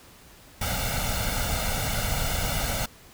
pink noise with comb filter, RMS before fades -27 dBFS, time 0.61-2.86 s, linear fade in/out 5 ms, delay 1.4 ms, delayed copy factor +0.75, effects pink hiss -51 dBFS RMS until 3.13 s

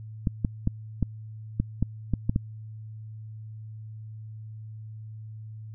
clicks, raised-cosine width 5 ms, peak -11 dBFS, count 9, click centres 0.272 / 0.448 / 0.674 / 1.027 / 1.6 / 1.826 / 2.137 / 2.295 / 2.361 s, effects added 109 Hz sine -38 dBFS peak until 5.74 s

